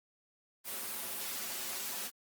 white noise with comb filter, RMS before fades -39 dBFS, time 0.64-2.11 s, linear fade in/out 50 ms, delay 6.5 ms, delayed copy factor -0.7, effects high-pass 150 Hz 12 dB/octave + Opus 32 kbps

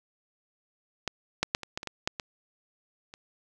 clicks, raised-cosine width 0.2 ms, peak -12 / -7 / -7 / -20 / -15 / -21 / -17 / -9 / -16 / -27 dBFS, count 10, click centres 1.077 / 1.43 / 1.549 / 1.633 / 1.775 / 1.831 / 1.873 / 2.075 / 2.198 / 3.139 s, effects none

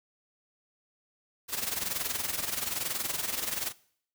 white noise with amplitude modulation, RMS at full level -30 dBFS, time 1.48-3.73 s, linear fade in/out 50 ms, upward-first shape sine, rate 21.1 Hz, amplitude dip 70%, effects noise-tail reverb RT60 0.6 s tail -21 dB re dry

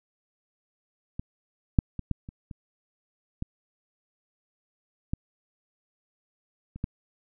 clicks, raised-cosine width 5 ms, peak -20 / -6 / -20 / -14 / -27 / -26 / -18 / -15 / -27 / -16 dBFS, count 10, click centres 1.195 / 1.788 / 1.993 / 2.113 / 2.289 / 2.512 / 3.424 / 5.135 / 6.76 / 6.841 s, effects none

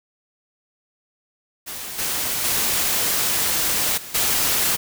white noise with level steps, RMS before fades -32 / -24 / -21 / -36 / -20 dBFS, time 1.66-4.77 s, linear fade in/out 20 ms, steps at 1.98 / 2.44 / 3.97 / 4.14 s, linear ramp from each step 10 ms, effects none

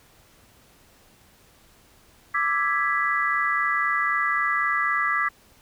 sine chord, E dominant seventh, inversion third, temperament equal, 1174.7 / 1318.5 / 1661.2 / 1975.5 Hz, D6 / E6 / G#6 / B6, 0 / 0 / 0 / 0 cents, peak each -25 / -29 / -27 / -25 dBFS, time 2.34-5.29 s, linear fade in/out 10 ms, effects pink hiss -56 dBFS RMS until 5.61 s

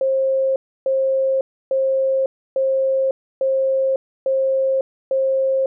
sine tone bursts, 533 Hz, C5, 32 cents sharp, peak -15 dBFS, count 7, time 0.01-5.66 s, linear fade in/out 2 ms, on 550 ms, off 300 ms, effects none

